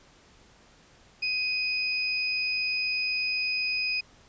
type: tone pair together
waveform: sine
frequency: 2500 / 5004 Hz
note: D#7 / D#8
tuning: +8 / +9 cents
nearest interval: octave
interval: 1201 cents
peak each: -27 / -31 dBFS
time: 1.22-4.01 s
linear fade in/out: 10 ms
effects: pink hiss -57 dBFS RMS until 4.28 s + resampled to 16000 Hz